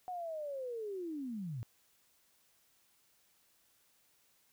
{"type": "linear sweep", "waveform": "sine", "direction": "down", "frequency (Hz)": [740, 106.1], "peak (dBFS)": -38, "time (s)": [0.08, 1.63], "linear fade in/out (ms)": 0, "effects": ["white hiss -71 dBFS RMS until 4.52 s"]}